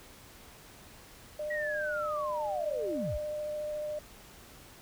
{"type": "tone with vibrato", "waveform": "sine", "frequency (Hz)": 602, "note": "D5", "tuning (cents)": 43, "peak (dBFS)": -33, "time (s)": [1.39, 3.99], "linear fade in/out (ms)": 5, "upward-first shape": "triangle", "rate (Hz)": 14, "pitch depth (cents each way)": 9}
{"type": "linear sweep", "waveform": "sine", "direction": "down", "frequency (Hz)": [1931, 36.57], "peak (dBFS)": -33, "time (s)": [1.5, 3.18], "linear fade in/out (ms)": 10}
{"effects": ["pink hiss -53 dBFS RMS until 4.81 s"]}